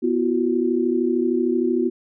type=chord; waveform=sine; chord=B suspended fourth; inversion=none; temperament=equal with one note detuned; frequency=246.9 / 336.9 / 370 Hz; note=B3 / E4 / F#4; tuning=0 / +38 / 0 cents; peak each=-22 dBFS; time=0.02-1.9 s; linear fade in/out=20 ms; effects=none